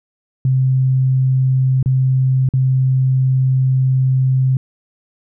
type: tone with dropouts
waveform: sine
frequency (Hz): 130.81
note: C3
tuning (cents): 0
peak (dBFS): -11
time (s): 0.45-4.57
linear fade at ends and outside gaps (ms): 2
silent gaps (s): 1.828-1.859 / 2.489-2.537
effects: none